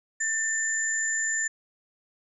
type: tone pair together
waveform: sine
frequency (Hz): 1786 / 7144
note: A6 / A8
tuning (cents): +25 / +25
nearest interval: 2 octaves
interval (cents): 2400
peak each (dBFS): -27 / -28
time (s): 0.2-1.48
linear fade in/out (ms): 10
effects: none